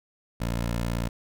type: tone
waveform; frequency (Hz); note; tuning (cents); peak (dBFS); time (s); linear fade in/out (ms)
15% pulse; 58.1; A#1; -5; -20; 0.4-1.09; 10
effects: none